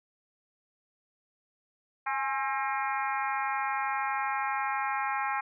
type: harmonic tone with a mistuned harmonic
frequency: 267.6 Hz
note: C4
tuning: 39 cents sharp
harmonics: 3 / 4 / 5 / 6 / 7 / 8 / 9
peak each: -32 / -34 / -36 / -38 / -39 / -40 / -41 dBFS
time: 2.06-5.41 s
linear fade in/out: 10 ms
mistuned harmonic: 3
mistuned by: +52 cents
effects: none